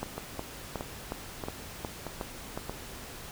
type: two click trains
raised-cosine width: 1 ms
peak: -21 / -19 dBFS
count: 5 / 8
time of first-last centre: 0.18-2.696 / 0.03-2.575 s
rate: 1.59 / 2.75 Hz
effects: pink hiss -44 dBFS RMS until 3.31 s